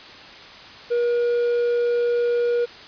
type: tone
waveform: triangle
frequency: 478.3 Hz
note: A#4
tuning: 44 cents sharp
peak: -16 dBFS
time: 0.9-2.66 s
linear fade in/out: 20 ms
effects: white hiss -41 dBFS RMS until 2.87 s + resampled to 11025 Hz